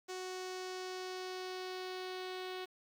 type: tone with low-pass filter sweep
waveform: sawtooth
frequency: 370 Hz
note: F#4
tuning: in tune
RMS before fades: -43 dBFS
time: 0.08-2.66 s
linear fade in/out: 20 ms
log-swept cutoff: 6600 to 3800 Hz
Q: 2.1
effects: 10-bit